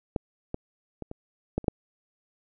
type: clicks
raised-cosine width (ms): 2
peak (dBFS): -13 / -17 / -22 / -24 / -13 / -27 / -8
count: 7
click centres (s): 0.162 / 0.544 / 1.023 / 1.114 / 1.58 / 1.643 / 1.682
effects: none